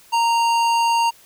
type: tone with hard clipping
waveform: sine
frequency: 928 Hz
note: A#5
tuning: 8 cents flat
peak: -17 dBFS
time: 0.12-1.11 s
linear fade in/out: 20 ms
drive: 15 dB
effects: white hiss -50 dBFS RMS until 1.25 s